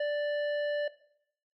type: tone with hard clipping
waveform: sine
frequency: 587.3 Hz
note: D5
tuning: in tune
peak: -30 dBFS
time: 0-0.88 s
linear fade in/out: 5 ms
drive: 11 dB
effects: noise-tail reverb RT60 0.7 s tail -17 dB re dry + low-pass 4000 Hz 12 dB/octave